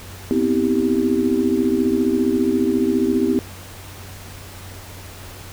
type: chord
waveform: sine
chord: C major seventh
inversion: third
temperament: equal with one note detuned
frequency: 246.9 / 261.6 / 322.5 / 392 Hz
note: B3 / C4 / E4 / G4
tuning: 0 / 0 / -38 / 0 cents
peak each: -21 dBFS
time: 0.31-3.39 s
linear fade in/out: 0 ms
effects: added 93 Hz sine -38 dBFS peak until 5.52 s + pink hiss -39 dBFS RMS until 5.52 s